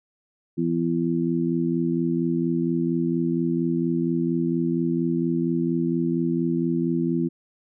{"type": "harmonic tone", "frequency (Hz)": 84.3, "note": "E2", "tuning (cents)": 39, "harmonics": [2, 3, 4], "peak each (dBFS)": [-25, -25, -25], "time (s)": [0.57, 7.29], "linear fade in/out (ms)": 20, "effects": []}